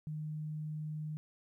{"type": "tone", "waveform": "sine", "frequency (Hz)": 153.4, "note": "D#3", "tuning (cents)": -24, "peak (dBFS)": -37, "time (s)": [0.07, 1.17], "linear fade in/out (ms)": 0, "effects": ["13-bit"]}